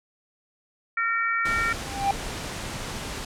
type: harmonic tone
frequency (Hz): 458.5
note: A#4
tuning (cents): -29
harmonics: 3 / 4 / 5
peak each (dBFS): -25 / -27 / -29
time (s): 0.97-1.73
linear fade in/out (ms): 5
type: noise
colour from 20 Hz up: pink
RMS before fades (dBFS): -33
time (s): 1.45-3.25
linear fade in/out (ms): 5
type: tone with exponential growth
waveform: triangle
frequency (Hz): 794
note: G5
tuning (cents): +22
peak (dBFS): -15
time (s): 1.75-2.11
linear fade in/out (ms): 2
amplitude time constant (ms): 77
effects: low-pass 9000 Hz 12 dB/octave